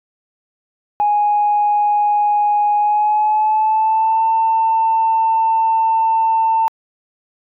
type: tone with pitch glide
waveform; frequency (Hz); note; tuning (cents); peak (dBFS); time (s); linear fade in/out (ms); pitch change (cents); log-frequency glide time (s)
sine; 830.6 to 895.4; G#5 to A5; 0 to +30; -11; 1-6.68; 0; +130; 2.77-4.26
effects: tanh soft clip ceiling -7 dBFS